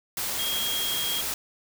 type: tone in noise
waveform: sine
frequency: 3258 Hz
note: G#7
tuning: 34 cents flat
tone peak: -28 dBFS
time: 0.39-1.21 s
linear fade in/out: 2 ms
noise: white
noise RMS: -30 dBFS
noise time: 0.17-1.34 s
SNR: -1 dB
effects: none